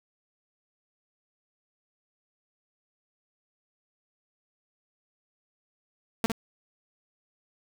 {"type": "tone with echo", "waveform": "sawtooth", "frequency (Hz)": 226.1, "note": "A3", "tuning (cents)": 47, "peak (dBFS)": -18, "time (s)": [6.24, 6.26], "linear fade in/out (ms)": 0, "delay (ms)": 57, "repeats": 1, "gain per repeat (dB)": -5, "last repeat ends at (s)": 6.317, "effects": []}